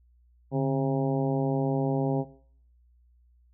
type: harmonic tone with a mistuned harmonic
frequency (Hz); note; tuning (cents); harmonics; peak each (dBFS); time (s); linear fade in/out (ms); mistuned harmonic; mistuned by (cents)
134.5; C3; +48; 1 / 2 / 3 / 4 / 5 / 6 / 7; -26 / -29 / -32 / -33 / -38 / -37 / -43; 0.51-2.25; 50; 1; +110
effects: noise-tail reverb RT60 0.6 s tail -19 dB re dry + added 60 Hz sine -58 dBFS peak until 3.53 s